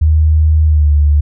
sine tone with pitch glide, 77.78 to 73.58 Hz, D#2 to D2, 0 to +4 cents, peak -6 dBFS, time 0.01-1.21 s, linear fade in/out 10 ms, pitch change -96 cents, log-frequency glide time 0.66-0.9 s, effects none

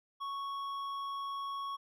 sine tone with hard clipping, 1108.7 Hz, C#6, in tune, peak -38 dBFS, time 0.2-1.77 s, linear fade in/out 20 ms, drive 7 dB, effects none

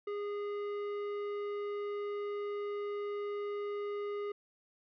triangle tone with tanh clipping, 410.4 Hz, G#4, 21 cents flat, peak -37 dBFS, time 0.07-4.32 s, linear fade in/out 5 ms, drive 16 dB, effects none

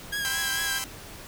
sawtooth tone with vibrato, 1624 Hz, G#6, 39 cents flat, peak -24 dBFS, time 0.12-0.79 s, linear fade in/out 10 ms, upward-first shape triangle, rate 4.5 Hz, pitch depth 49 cents each way
5% pulse chord, C major seventh, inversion second, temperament equal, 784 / 987.8 / 1046.5 / 1318.5 Hz, G5 / B5 / C6 / E6, 0 / 0 / 0 / 0 cents, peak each -24 dBFS, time 0.25-0.84 s, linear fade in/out 0 ms
effects pink hiss -43 dBFS RMS until 1.27 s

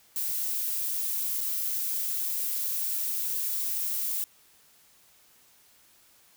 violet noise with dropouts, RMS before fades -30 dBFS, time 0.16-4.24 s, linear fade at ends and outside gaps 1 ms, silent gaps 1.407-1.411 s, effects white hiss -60 dBFS RMS until 6.36 s

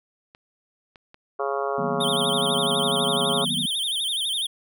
clicks, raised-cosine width 0.3 ms, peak -30 dBFS, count 5, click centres 0.349 / 0.958 / 1.144 / 2.009 / 2.432 s
harmonic tone, 138.59 Hz, C#3, in tune, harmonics 3 / 4 / 5 / 6 / 7 / 8 / 9 / 10, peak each -28 / -30 / -30 / -36 / -36 / -31 / -36 / -37 dBFS, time 1.39-3.45 s, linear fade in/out 10 ms
sine chord, B major seventh, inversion first, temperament equal, 155.56 / 185 / 233.1 / 246.9 Hz, D#3 / F#3 / A#3 / B3, 0 / 0 / 0 / 0 cents, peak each -33 dBFS, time 1.78-3.66 s, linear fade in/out 5 ms
square tone with vibrato, 3386 Hz, G#7, 33 cents sharp, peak -24 dBFS, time 2-4.47 s, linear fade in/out 10 ms, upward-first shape sine, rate 12 Hz, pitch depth 170 cents each way
effects none

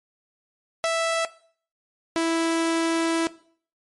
sawtooth tone pair in turn, 659.3 / 329.6 Hz, E5 / E4, 0 / 0 cents, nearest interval octave, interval 1200 cents, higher first, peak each -17 dBFS, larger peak neither, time 0.84-1.25 / 2.16-3.27 s, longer second, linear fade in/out 0 ms, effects noise-tail reverb RT60 0.5 s tail -18 dB re dry + MP3 48 kbps

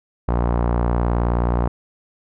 sawtooth tone with low-pass filter, 59.2 Hz, A#1, 27 cents sharp, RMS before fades -19 dBFS, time 0.28-1.68 s, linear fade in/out 5 ms, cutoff 1000 Hz, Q 1.7, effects none

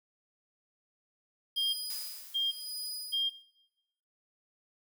sawtooth tone with tremolo, 4956 Hz, D#8, 8 cents flat, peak -33 dBFS, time 1.56-3.31 s, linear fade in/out 2 ms, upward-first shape sine, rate 0.97 Hz, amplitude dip 95%
sine tone bursts, 3207 Hz, G7, 39 cents sharp, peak -27 dBFS, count 3, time 1.56-3.3 s, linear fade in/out 20 ms, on 180 ms, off 600 ms
blue noise with exponential decay, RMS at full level -40 dBFS, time 1.9-3.42 s, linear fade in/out 1 ms, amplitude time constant 330 ms
effects noise-tail reverb RT60 0.9 s tail -19 dB re dry

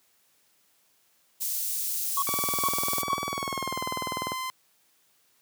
white high-pass noise, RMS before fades -30 dBFS, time 1.4-3.03 s, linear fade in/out 20 ms, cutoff 6400 Hz, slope 12 dB/octave
triangle tone bursts, 1108 Hz, C#6, 1 cent flat, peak -22 dBFS, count 3, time 2.17-3.152 s, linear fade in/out 5 ms, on 54 ms, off 410 ms
sawtooth tone with pitch glide, 1140 to 1033.4 Hz, C#6 to C6, +48 to -22 cents, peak -27 dBFS, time 2.27-4.5 s, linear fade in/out 0 ms, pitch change -170 cents, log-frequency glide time 3.26-3.83 s
click train, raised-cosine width 1 ms, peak -17 dBFS, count 42, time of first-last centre 2.29-4.32 s, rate 20.2 Hz
effects white hiss -66 dBFS RMS until 5.41 s + high-pass 100 Hz 12 dB/octave

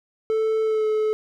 triangle tone with pitch glide, 440 to 431.4 Hz, A4 to A4, 0 to -34 cents, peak -17 dBFS, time 0.3-1.13 s, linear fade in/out 0 ms, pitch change -34 cents, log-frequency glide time 0.63-0.86 s, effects none

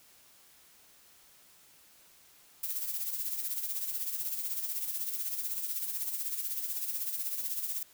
violet noise with tremolo, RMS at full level -33 dBFS, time 2.63-7.83 s, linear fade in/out 5 ms, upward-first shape sine, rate 16 Hz, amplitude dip 55%, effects white hiss -60 dBFS RMS until 7.93 s

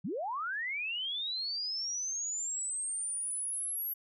sine linear sweep, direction up, 138.8 to 11760 Hz, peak -33 dBFS, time 0.04-3.94 s, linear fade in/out 10 ms, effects none

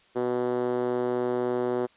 5% pulse tone with band-pass filter, 123.47 Hz, B2, in tune, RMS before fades -27 dBFS, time 0.15-1.87 s, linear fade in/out 20 ms, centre 370 Hz, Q 2.3, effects white hiss -60 dBFS RMS until 1.96 s + resampled to 8000 Hz

